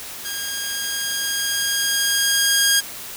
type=tone with level ramp; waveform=10% pulse; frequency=1626 Hz; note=G#6; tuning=37 cents flat; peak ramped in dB=-18 to -5 dBFS; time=0.24-2.81 s; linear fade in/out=20 ms; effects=white hiss -34 dBFS RMS until 3.16 s